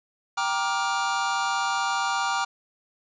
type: chord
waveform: square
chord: G minor seventh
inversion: none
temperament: just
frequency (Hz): 784 / 940.8 / 1176 / 1411.2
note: G5 / Bb5 / D6 / F6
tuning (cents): 0 / +16 / +2 / +18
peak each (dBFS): -30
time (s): 0.37-2.45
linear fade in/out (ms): 10
effects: resampled to 16000 Hz + 8-bit